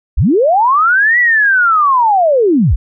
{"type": "linear two-way sweep", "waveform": "sine", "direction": "up then down", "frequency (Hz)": [30.58, 1975.5, 30.58], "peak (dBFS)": -7, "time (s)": [0.17, 2.76], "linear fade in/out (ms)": 10, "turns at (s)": 1.19, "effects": []}